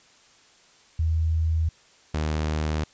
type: tone pair in turn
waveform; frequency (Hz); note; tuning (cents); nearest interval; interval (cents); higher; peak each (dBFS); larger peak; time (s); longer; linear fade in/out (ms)
sine / sawtooth; 80.6 / 77.08; E2 / D#2; -38 / -16; minor second; 78; first; -20; neither; 0.99-1.69 / 2.14-2.84; neither; 5
effects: white hiss -56 dBFS RMS until 2.93 s + resampled to 16000 Hz